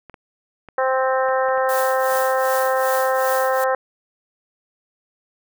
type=clicks; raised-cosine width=0.5 ms; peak=-25 dBFS; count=8; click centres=0.097 / 0.142 / 0.687 / 1.288 / 1.487 / 1.577 / 2.122 / 2.155 s
type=harmonic tone; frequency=261.6 Hz; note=C4; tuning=in tune; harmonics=2 / 3 / 4 / 5 / 6 / 7; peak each=-19 / -23 / -25 / -27 / -29 / -30 dBFS; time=0.78-3.75 s; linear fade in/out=2 ms
type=noise with tremolo; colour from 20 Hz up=blue; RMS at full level=-28 dBFS; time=1.69-3.64 s; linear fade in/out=0 ms; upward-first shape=triangle; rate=2.6 Hz; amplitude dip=80%
effects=none